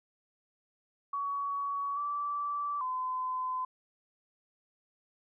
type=tone with pitch steps; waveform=sine; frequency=1126 / 1161 / 1021 Hz; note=C#6 / D6 / C6; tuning=+27 / -20 / -43 cents; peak=-31 dBFS; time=1.13-3.65 s; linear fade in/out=5 ms; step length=840 ms; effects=none